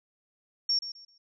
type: tone with echo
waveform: sine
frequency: 5500 Hz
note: F8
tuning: 27 cents flat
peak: -23 dBFS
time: 0.69-0.79 s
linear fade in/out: 5 ms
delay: 130 ms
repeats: 3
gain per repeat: -12 dB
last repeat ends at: 1.18 s
effects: none